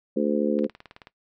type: harmonic tone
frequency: 73.42 Hz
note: D2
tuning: in tune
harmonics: 3 / 4 / 5 / 6 / 7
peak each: -25 / -26 / -27 / -28 / -28 dBFS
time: 0.16-0.67 s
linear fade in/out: 10 ms
type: click train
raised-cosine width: 0.3 ms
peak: -27 dBFS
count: 10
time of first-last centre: 0.59-1.071 s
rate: 18.7 Hz
effects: noise-tail reverb RT60 0.1 s tail -17 dB re dry